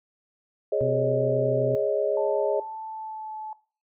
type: chord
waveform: sine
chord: Ab suspended fourth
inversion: none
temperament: equal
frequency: 415.3 / 554.4 / 622.3 Hz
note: Ab4 / Db5 / Eb5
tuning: 0 / 0 / 0 cents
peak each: -26 dBFS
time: 0.72-2.6 s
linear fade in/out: 5 ms
type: harmonic tone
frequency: 127.8 Hz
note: C3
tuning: 40 cents flat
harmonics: 1 / 2 / 3 / 4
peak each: -28 / -34 / -38 / -40 dBFS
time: 0.81-1.75 s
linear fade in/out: 0 ms
type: tone with pitch glide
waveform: sine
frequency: 880 to 865.4 Hz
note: A5 to A5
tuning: 0 to -29 cents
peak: -33 dBFS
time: 2.17-3.53 s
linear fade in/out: 2 ms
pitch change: -29 cents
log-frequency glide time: 2.87-3.36 s
effects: noise-tail reverb RT60 0.4 s tail -19 dB re dry